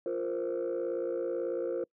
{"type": "chord", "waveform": "sine", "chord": "F suspended fourth", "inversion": "none", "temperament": "just", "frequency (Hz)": [349.2, 465.6, 523.8], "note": ["F4", "Bb4", "C5"], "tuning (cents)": [0, -2, 2], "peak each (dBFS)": -33, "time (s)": [0.06, 1.84], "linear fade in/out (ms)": 2, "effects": ["noise-tail reverb RT60 0.1 s tail -25 dB re dry", "tanh soft clip ceiling -26 dBFS"]}